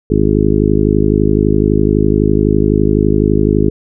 harmonic tone, 51.91 Hz, G#1, in tune, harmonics 1 / 2 / 3 / 4 / 5 / 6 / 7 / 8, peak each -17 / -17 / -17 / -17 / -17 / -17 / -17 / -17 dBFS, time 0.1-3.7 s, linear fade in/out 5 ms, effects none

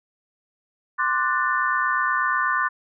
sine chord, D dominant seventh, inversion third, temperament equal with one note detuned, 1046.5 / 1174.7 / 1480 / 1777.4 Hz, C6 / D6 / F#6 / A6, 0 / 0 / 0 / +17 cents, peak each -25 dBFS, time 0.98-2.69 s, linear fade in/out 20 ms, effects none

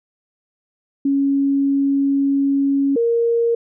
sine tone pair in turn, 277.2 / 466.2 Hz, C#4 / A#4, 0 / 0 cents, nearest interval major sixth, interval 900 cents, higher second, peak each -14 dBFS, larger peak neither, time 1.05-2.96 / 2.96-3.55 s, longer first, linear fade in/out 5 ms, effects none

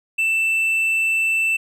triangle tone, 2660 Hz, E7, 15 cents sharp, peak -15 dBFS, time 0.18-1.57 s, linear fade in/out 10 ms, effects none

